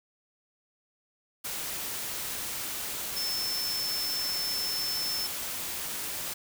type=tone in noise; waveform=sine; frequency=5300 Hz; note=E8; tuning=9 cents sharp; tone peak=-30 dBFS; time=3.16-5.27 s; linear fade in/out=10 ms; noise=white; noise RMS=-35 dBFS; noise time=1.44-6.34 s; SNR=+2 dB; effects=none